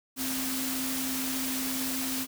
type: tone in noise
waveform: sine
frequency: 261.9 Hz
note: C4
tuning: 2 cents sharp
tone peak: -33 dBFS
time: 0.16-2.27 s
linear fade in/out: 50 ms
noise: white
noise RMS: -33 dBFS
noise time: 0.16-2.27 s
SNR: -3 dB
effects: none